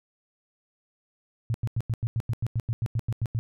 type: tone bursts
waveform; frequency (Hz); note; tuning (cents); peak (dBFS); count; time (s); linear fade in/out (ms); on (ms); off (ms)
sine; 114.6; A#2; -29; -23; 15; 1.5-3.39; 0; 42; 90
effects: none